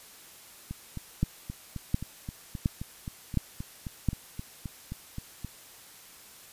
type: two click trains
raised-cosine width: 5 ms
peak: -23 / -12 dBFS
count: 19 / 5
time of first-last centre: 0.71-5.447 / 1.23-4.087 s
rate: 3.8 / 1.4 Hz
effects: white hiss -51 dBFS RMS until 6.52 s + resampled to 32000 Hz